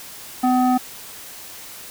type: tone with low-pass filter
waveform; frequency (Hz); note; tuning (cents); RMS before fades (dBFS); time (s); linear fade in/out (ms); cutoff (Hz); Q
square; 252.5; B3; +39; -17; 0.43-0.78; 10; 960; 7.5
effects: white hiss -38 dBFS RMS until 1.9 s